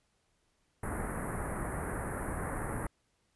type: band-stop noise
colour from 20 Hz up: pink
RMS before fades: -36 dBFS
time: 0.83-2.87 s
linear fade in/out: 5 ms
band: 1900 to 10000 Hz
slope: 48 dB/octave
effects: pink hiss -75 dBFS RMS until 3.35 s + resampled to 24000 Hz